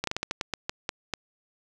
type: slowing click train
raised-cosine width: 0.2 ms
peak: -11 dBFS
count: 11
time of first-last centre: 0.04-1.137 s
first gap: 33 ms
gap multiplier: 1.25
effects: none